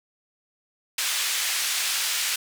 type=band-pass noise; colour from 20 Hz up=pink; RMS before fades=-26 dBFS; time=0.98-2.36 s; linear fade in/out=5 ms; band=2200 to 12000 Hz; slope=12 dB/octave; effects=none